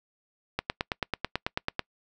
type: click train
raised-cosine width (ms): 0.3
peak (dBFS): -11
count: 12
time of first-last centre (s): 0.59-1.794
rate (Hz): 9.14
effects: noise-tail reverb RT60 0.1 s tail -26 dB re dry